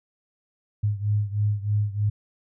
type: beating tone pair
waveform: sine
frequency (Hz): 103.1 / 106.3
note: G#2 / G#2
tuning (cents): -12 / +41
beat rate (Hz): 3.2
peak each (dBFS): -23 / -26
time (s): 0.83-2.1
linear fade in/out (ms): 10
effects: none